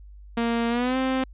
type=tone with pitch glide; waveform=sawtooth; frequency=233.1 to 261.6 Hz; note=A#3 to C4; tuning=0 to 0 cents; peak=-18 dBFS; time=0.37-1.24 s; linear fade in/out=5 ms; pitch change=+200 cents; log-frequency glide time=0.69-0.97 s; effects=added 50 Hz sine -42 dBFS peak until 1.33 s + resampled to 8000 Hz